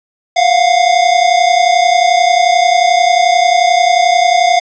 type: tone pair together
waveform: square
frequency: 692 / 723.3 Hz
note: F5 / F#5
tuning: -16 / -39 cents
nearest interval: minor second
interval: 77 cents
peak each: -11 dBFS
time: 0.36-4.6 s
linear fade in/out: 10 ms
effects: resampled to 16000 Hz + 7-bit